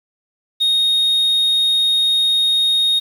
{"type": "tone", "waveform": "sine", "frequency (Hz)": 3722, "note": "A#7", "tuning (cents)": -3, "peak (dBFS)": -10, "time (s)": [0.6, 3], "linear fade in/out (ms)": 20, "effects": ["tanh soft clip ceiling -12 dBFS", "7-bit"]}